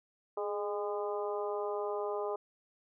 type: harmonic tone with a mistuned harmonic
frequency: 204.1 Hz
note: G#3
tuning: 30 cents flat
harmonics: 2 / 3 / 4 / 5 / 6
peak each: -35 / -39 / -41 / -43 / -45 dBFS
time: 0.37-2.36 s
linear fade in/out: 5 ms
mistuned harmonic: 2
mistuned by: +33 cents
effects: none